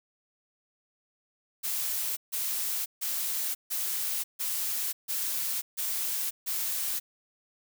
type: noise bursts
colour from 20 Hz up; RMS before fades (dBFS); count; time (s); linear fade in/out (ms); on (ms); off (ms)
blue; -31; 8; 1.63-7; 20; 540; 150
effects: none